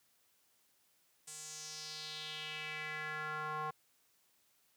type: tone with band-pass filter sweep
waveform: square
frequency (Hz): 153.9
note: D#3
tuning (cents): -19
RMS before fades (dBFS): -43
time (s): 1.27-3.71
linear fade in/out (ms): 10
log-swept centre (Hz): 8300 to 1000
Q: 3.2
effects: white hiss -73 dBFS RMS until 4.76 s + high-pass 80 Hz 12 dB/octave